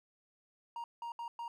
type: tone bursts at uneven times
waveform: triangle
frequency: 938 Hz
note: A#5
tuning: 11 cents sharp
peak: -37 dBFS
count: 4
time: 0.76-0.84 / 1.02-1.12 / 1.19-1.28 / 1.39-1.48 s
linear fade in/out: 2 ms
effects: none